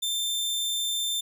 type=tone; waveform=sawtooth; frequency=3574 Hz; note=A7; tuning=26 cents sharp; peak=-23 dBFS; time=0.02-1.21 s; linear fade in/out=10 ms; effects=none